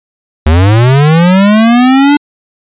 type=linear sweep; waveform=square; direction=up; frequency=73.42 to 294.7 Hz; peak=-4 dBFS; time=0.46-2.17 s; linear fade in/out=5 ms; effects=resampled to 8000 Hz